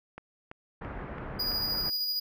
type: click train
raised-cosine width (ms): 0.5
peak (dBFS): -26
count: 5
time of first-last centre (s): 0.18-1.518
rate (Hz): 2.99
type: low-pass noise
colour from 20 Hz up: pink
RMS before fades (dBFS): -39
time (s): 0.81-1.9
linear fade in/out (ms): 5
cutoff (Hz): 1800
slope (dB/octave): 24
type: tone with tremolo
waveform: square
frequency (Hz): 4903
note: D#8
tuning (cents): -26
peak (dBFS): -28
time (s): 1.39-2.2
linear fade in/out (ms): 10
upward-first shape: square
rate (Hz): 13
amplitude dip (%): 25
effects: none